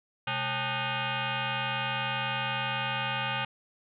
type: tone with frequency modulation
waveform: sine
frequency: 805 Hz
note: G5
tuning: 46 cents sharp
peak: -28 dBFS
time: 0.27-3.45 s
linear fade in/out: 5 ms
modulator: 338 Hz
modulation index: 6.9
effects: none